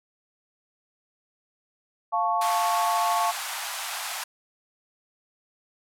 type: chord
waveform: sine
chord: F augmented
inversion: none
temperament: equal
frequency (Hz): 698.5 / 880 / 1108.7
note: F5 / A5 / C#6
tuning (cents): 0 / 0 / 0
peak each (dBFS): -26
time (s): 2.12-3.32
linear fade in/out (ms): 20
type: band-pass noise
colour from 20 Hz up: pink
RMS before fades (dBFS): -33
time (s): 2.41-4.24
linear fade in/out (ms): 5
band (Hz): 700 to 14000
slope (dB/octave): 48
effects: none